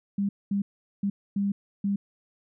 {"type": "tone bursts at uneven times", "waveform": "sine", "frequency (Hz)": 200, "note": "G3", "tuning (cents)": 35, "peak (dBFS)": -23, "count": 5, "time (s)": [[0.18, 0.29], [0.51, 0.62], [1.03, 1.1], [1.36, 1.52], [1.84, 1.96]], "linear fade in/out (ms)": 5, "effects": []}